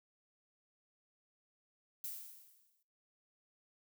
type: noise with exponential decay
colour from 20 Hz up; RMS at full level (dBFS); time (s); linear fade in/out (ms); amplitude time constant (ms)
violet; -41; 2.04-2.83; 2; 170
effects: noise-tail reverb RT60 0.5 s tail -21 dB re dry